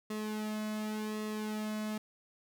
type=tone with flanger; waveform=sawtooth; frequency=214.2 Hz; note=A3; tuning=46 cents flat; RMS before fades=-37 dBFS; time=0.1-1.98 s; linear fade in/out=5 ms; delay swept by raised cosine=1.3 to 2.19 ms; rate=0.89 Hz; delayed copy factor=-0.7; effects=none